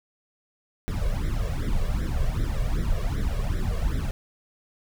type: noise with flanger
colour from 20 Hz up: brown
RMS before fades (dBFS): -25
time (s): 0.88-4.11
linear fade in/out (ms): 0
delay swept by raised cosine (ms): 0.53 to 1.83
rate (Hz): 2.6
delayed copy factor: +0.95
effects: none